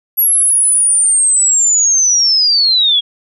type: linear sweep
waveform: sine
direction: down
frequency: 11520 to 3278 Hz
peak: -8 dBFS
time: 0.17-3.01 s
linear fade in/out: 20 ms
effects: none